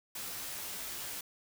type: noise with comb filter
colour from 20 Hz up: white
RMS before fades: -41 dBFS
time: 0.15-1.21 s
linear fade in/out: 5 ms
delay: 13 ms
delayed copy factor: -0.55
effects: none